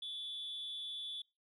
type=tone with amplitude modulation; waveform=sine; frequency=3457 Hz; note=A7; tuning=31 cents flat; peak=-36 dBFS; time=0.02-1.22 s; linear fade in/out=5 ms; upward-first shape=sine; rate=295 Hz; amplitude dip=65%; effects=noise-tail reverb RT60 0.3 s tail -26 dB re dry + tanh soft clip ceiling -37 dBFS